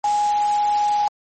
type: tone in noise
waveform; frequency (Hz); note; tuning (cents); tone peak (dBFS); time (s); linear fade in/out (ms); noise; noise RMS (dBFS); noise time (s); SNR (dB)
sine; 830.6; G#5; 0; -16; 0.04-1.08; 2; white; -33; 0.04-1.08; +14
effects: MP3 32 kbps